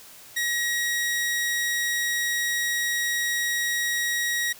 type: tone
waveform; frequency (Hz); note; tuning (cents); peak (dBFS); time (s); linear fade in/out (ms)
sawtooth; 1900; A#6; +33; -20; 0.36-4.53; 10
effects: white hiss -47 dBFS RMS until 4.59 s